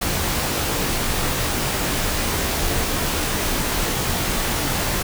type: noise with comb filter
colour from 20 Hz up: pink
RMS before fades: -22 dBFS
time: 0.01-5.03 s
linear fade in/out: 10 ms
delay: 19 ms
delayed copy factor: -0.55
effects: none